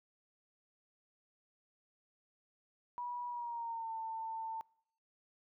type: tone with pitch glide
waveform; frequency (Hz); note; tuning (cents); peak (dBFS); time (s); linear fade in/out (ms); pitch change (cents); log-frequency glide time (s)
sine; 971 to 895.6; B5 to A5; -30 to +30; -38; 2.98-4.61; 0; -140; 3.28-3.93
effects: noise-tail reverb RT60 0.7 s tail -25 dB re dry